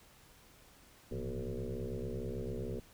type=tone with frequency modulation; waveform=sine; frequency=171.5 Hz; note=F3; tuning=31 cents flat; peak=-36 dBFS; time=1.11-2.8 s; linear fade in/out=5 ms; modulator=66.8 Hz; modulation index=4.9; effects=pink hiss -61 dBFS RMS until 2.93 s